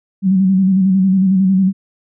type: tone with vibrato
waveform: sine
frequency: 189.9 Hz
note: F#3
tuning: 45 cents sharp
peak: -9 dBFS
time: 0.22-1.73 s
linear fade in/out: 50 ms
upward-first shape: square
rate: 11 Hz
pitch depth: 42 cents each way
effects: none